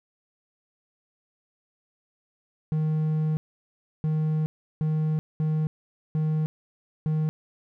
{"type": "tone bursts at uneven times", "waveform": "triangle", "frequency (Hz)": 155.56, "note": "D#3", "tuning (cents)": 0, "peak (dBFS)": -20, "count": 6, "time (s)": [[2.72, 3.37], [4.04, 4.46], [4.81, 5.19], [5.4, 5.67], [6.15, 6.46], [7.06, 7.29]], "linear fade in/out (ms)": 0, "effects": []}